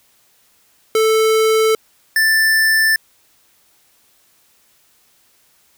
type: tone pair in turn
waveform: square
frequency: 440 / 1767.6 Hz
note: A4 / A6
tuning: 0 / +7 cents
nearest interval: 2 octaves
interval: 2407 cents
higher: second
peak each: -12 dBFS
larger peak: neither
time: 0.95-1.75 / 2.16-2.96 s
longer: neither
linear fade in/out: 2 ms
effects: white hiss -56 dBFS RMS until 5.77 s